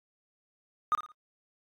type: tone with echo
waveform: triangle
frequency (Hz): 1230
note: D#6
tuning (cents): -20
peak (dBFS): -19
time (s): 0.92-0.95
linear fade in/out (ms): 0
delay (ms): 56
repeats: 3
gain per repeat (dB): -11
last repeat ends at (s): 1.118
effects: tanh soft clip ceiling -19 dBFS + AAC 64 kbps